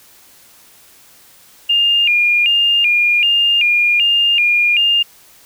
sine tone with vibrato, 2609 Hz, E7, 18 cents flat, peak -10 dBFS, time 1.69-5.03 s, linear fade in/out 10 ms, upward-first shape square, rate 1.3 Hz, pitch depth 130 cents each way, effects white hiss -46 dBFS RMS until 5.45 s

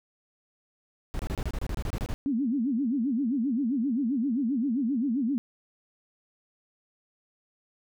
brown noise bursts, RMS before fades -30 dBFS, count 13, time 1.14-2.14 s, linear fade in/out 0 ms, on 52 ms, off 27 ms
sine tone with vibrato, 253.1 Hz, B3, 43 cents sharp, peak -24 dBFS, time 2.26-5.38 s, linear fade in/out 0 ms, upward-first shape sine, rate 7.6 Hz, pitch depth 250 cents each way
effects none

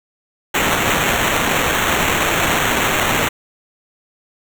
violet noise with sample-and-hold, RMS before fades -17 dBFS, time 0.54-3.29 s, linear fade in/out 10 ms, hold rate 4900 Hz, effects none

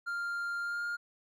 triangle tone with pitch glide, 1396.9 to 1412.3 Hz, F6 to F6, 0 to +19 cents, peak -31 dBFS, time 0.06-0.97 s, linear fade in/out 20 ms, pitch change +19 cents, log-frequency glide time 0.61-0.85 s, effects none

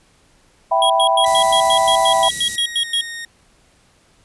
sine chord, E minor, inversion none, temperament equal with one note detuned, 659.3 / 775.9 / 987.8 Hz, E5 / G5 / B5, 0 / -18 / 0 cents, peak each -17 dBFS, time 0.71-2.29 s, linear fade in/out 10 ms
square tone bursts, 3292 Hz, G#7, 16 cents flat, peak -16 dBFS, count 13, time 0.82-3.01 s, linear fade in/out 2 ms, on 78 ms, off 98 ms
sawtooth tone with pitch glide, 1975.5 to 1853.9 Hz, B6 to A#6, 0 to -10 cents, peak -24 dBFS, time 1.24-3.25 s, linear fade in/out 2 ms, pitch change -110 cents, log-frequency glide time 2.04-2.9 s
white band-stop noise, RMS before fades -25 dBFS, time 1.26-2.56 s, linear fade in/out 2 ms, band 240 to 5800 Hz, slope 12 dB/octave
effects pink hiss -55 dBFS RMS until 4.24 s + resampled to 24000 Hz

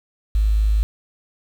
sine tone with quantisation, 52.7 Hz, G#1, 26 cents sharp, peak -14 dBFS, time 0.35-0.83 s, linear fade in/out 0 ms, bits 7, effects none

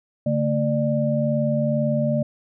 sine tone cluster, 143 / 225.2 / 595 Hz, D3 / A3 / D5, -46 / +40 / +22 cents, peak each -23 dBFS, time 0.26-2.23 s, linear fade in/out 5 ms, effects none

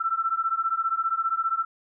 sine beating tone pair, 1329 / 1344 Hz, E6 / E6, +14 / +33 cents, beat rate 15 Hz, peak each -26 dBFS, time 0-1.65 s, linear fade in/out 10 ms, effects none

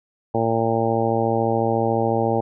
harmonic tone, 114 Hz, A#2, 38 cents flat, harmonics 1 / 2 / 3 / 4 / 5 / 6 / 7 / 8, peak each -26 / -26 / -26 / -24 / -25 / -30 / -24 / -33 dBFS, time 0.34-2.41 s, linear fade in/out 10 ms, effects none

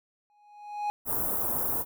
triangle tone with exponential growth, 830.6 Hz, G#5, in tune, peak -23 dBFS, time 0.3-0.9 s, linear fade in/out 0 ms, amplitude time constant 130 ms
white band-stop noise, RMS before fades -29 dBFS, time 1.05-1.85 s, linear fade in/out 50 ms, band 1100 to 12000 Hz, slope 24 dB/octave
effects none

